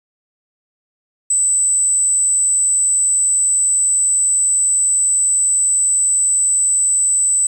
sine tone, 8010 Hz, B8, 23 cents sharp, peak -12 dBFS, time 1.3-7.47 s, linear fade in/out 5 ms, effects 7-bit

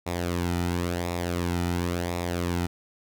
sawtooth tone with flanger, 87.31 Hz, F2, in tune, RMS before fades -28 dBFS, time 0.06-2.67 s, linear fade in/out 10 ms, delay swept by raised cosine 0.65 to 1.85 ms, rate 0.95 Hz, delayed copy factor -0.6, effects none

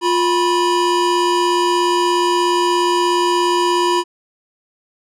square tone pair together, 352.3 / 980 Hz, F4 / B5, +15 / -14 cents, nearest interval octave + tritone, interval 1771 cents, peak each -17 dBFS, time 0.01-4.04 s, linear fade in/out 50 ms, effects low-pass 8000 Hz 12 dB/octave

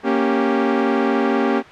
sawtooth chord, G diminished, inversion first, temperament equal, 233.1 / 277.2 / 392 Hz, Bb3 / Db4 / G4, 0 / 0 / 0 cents, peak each -16 dBFS, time 0.03-1.63 s, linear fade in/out 50 ms, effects white hiss -39 dBFS RMS until 1.71 s + low-pass 2000 Hz 12 dB/octave

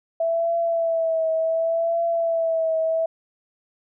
sine tone with vibrato, 659.3 Hz, E5, in tune, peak -19 dBFS, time 0.2-3.06 s, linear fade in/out 5 ms, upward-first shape triangle, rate 0.68 Hz, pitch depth 45 cents each way, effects none

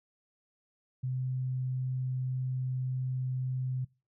sine tone, 128.7 Hz, C3, 28 cents flat, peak -30 dBFS, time 1.03-3.85 s, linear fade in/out 10 ms, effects noise-tail reverb RT60 0.3 s tail -23 dB re dry

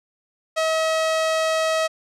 sawtooth tone, 640 Hz, D#5, 49 cents sharp, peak -15 dBFS, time 0.56-1.88 s, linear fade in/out 20 ms, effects low-pass 8000 Hz 12 dB/octave

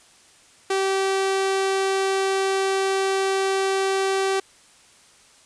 sawtooth tone, 386.5 Hz, G4, 24 cents flat, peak -16 dBFS, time 0.7-4.4 s, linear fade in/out 5 ms, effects white hiss -53 dBFS RMS until 5.45 s + resampled to 22050 Hz

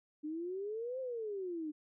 sine exponential two-way sweep, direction up then down, 296.4 to 530 to 296.4 Hz, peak -37 dBFS, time 0.23-1.72 s, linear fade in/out 20 ms, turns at 1 s, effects none

